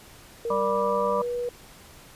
sine tone with pitch glide, 466.2 to 485.4 Hz, A#4 to B4, 0 to -30 cents, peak -26 dBFS, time 0.45-1.49 s, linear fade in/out 2 ms, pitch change +70 cents, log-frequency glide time 0.55-1.33 s
harmonic tone, 196.1 Hz, G3, 1 cent sharp, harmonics 1 / 3 / 5 / 6, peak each -34 / -27 / -28 / -29 dBFS, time 0.5-1.22 s, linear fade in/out 5 ms
effects pink hiss -49 dBFS RMS until 2.15 s + resampled to 32000 Hz

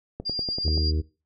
click train, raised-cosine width 2 ms, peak -19 dBFS, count 7, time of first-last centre 0.2-0.777 s, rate 10.4 Hz
sine tone with tremolo, 4797 Hz, D8, 36 cents sharp, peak -24 dBFS, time 0.25-0.92 s, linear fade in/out 20 ms, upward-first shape triangle, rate 8.4 Hz, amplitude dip 40%
harmonic tone, 77.7 Hz, D#2, 2 cents flat, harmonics 1 / 2 / 3 / 4 / 5 / 6, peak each -22 / -37 / -40 / -35 / -37 / -43 dBFS, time 0.64-1.02 s, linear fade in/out 20 ms
effects noise-tail reverb RT60 0.3 s tail -19 dB re dry

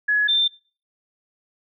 sine tone pair in turn, 1688 / 3577 Hz, G#6 / A7, +28 / +28 cents, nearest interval octave + minor second, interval 1300 cents, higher second, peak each -16 dBFS, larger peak neither, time 0.08-0.28 / 0.28-0.48 s, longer neither, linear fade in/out 10 ms, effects noise-tail reverb RT60 0.4 s tail -21 dB re dry

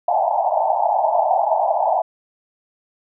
white band-pass noise, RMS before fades -18 dBFS, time 0.08-2.02 s, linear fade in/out 5 ms, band 620 to 900 Hz, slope 96 dB/octave, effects none

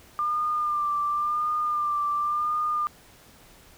sine tone with vibrato, 1196 Hz, D6, 31 cents sharp, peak -23 dBFS, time 0.19-2.87 s, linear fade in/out 0 ms, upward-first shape sine, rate 0.93 Hz, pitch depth 33 cents each way, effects pink hiss -53 dBFS RMS until 3.77 s

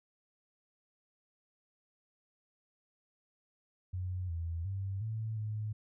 sine tone with pitch steps, 91.4 / 83.6 / 97.2 / 110.4 / 107.2 Hz, F#2 / E2 / G2 / A2 / A2, -21 / +25 / -14 / +6 / -45 cents, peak -34 dBFS, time 3.93-5.73 s, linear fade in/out 10 ms, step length 360 ms, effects none

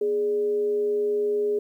sine tone with frequency modulation, 415.3 Hz, G#4, in tune, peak -21 dBFS, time 0.01-1.59 s, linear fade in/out 5 ms, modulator 171 Hz, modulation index 0.21, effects 10-bit

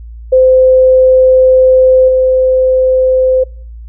sine tone with level steps, 516 Hz, C5, 24 cents flat, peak -3 / -6 dBFS, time 0.32-3.44 s, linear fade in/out 10 ms, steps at 2.08 s, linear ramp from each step 5 ms, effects noise-tail reverb RT60 0.5 s tail -25 dB re dry + added 57 Hz sine -26 dBFS peak until 3.88 s

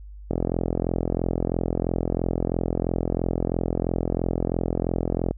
click train, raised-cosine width 2 ms, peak -10 dBFS, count 216, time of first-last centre 0.31-5.31 s, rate 43 Hz, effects added 50 Hz sine -38 dBFS peak until 5.37 s

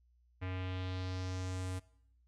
square tone with low-pass filter sweep, 92.5 Hz, F#2, in tune, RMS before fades -39 dBFS, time 0.41-1.8 s, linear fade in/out 20 ms, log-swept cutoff 2300 to 9700 Hz, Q 2.2, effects noise-tail reverb RT60 0.7 s tail -20 dB re dry + added 60 Hz sine -66 dBFS peak until 2.27 s

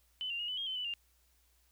sine tone with pitch steps, 3019 / 2783 / 2870 / 2997 / 3240 / 3065 / 2980 / 2798 Hz, F#7 / F7 / F7 / F#7 / G#7 / G7 / F#7 / F7, +34 / -7 / +47 / +22 / -43 / -40 / +12 / +3 cents, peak -35 dBFS, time 0.21-0.938 s, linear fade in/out 0 ms, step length 91 ms, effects added 60 Hz sine -70 dBFS peak until 1.71 s + white hiss -72 dBFS RMS until 1.71 s

